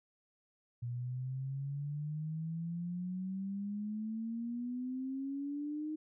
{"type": "exponential sweep", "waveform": "sine", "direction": "up", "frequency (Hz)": [119, 311.1], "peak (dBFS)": -36, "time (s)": [0.82, 5.96], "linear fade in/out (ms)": 10, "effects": []}